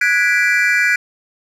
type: chord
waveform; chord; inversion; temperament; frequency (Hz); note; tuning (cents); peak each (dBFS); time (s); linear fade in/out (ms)
triangle; G# half-diminished seventh; third; equal with one note detuned; 1468.1 / 1661.2 / 1975.5 / 2349; F#6 / G#6 / B6 / D7; -14 / 0 / 0 / 0; -16; 0.01-0.96; 5
effects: none